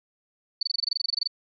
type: tone bursts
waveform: sine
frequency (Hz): 4492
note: C#8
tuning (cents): +22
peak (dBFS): -22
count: 16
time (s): 0.61-1.275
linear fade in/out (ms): 5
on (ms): 20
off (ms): 23
effects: none